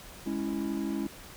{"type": "chord", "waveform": "triangle", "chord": "C# minor", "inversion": "second", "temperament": "equal", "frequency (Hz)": [207.7, 277.2, 329.6], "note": ["G#3", "C#4", "E4"], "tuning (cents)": [0, 0, 0], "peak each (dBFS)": -32, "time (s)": [0.26, 1.07], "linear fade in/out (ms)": 5, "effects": ["pink hiss -48 dBFS RMS until 1.36 s"]}